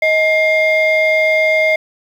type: tone pair together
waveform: sine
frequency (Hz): 630 / 2119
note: D#5 / C7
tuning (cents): +21 / +21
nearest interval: octave + major sixth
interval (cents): 2100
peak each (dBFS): -11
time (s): 0.02-1.76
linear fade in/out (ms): 5
effects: tanh soft clip ceiling -7 dBFS + 7-bit